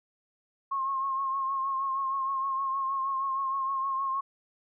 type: tone with vibrato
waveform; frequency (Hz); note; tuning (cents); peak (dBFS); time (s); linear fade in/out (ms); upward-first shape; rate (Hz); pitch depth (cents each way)
sine; 1078; C#6; -49; -27; 0.71-4.21; 10; triangle; 6.4; 44
effects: none